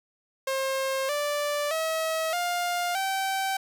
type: tone with pitch steps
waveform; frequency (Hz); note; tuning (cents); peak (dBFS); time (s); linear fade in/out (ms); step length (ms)
sawtooth; 534 / 585.7 / 642.4 / 704.6 / 772.8; C5 / D5 / E5 / F5 / G5; +35 / -5 / -45 / +15 / -25; -22; 0.47-3.57; 5; 620
effects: none